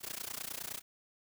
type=noise with amplitude modulation; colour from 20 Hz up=white; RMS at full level=-38 dBFS; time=0-0.82 s; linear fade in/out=50 ms; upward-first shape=sine; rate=29.7 Hz; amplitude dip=95%; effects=none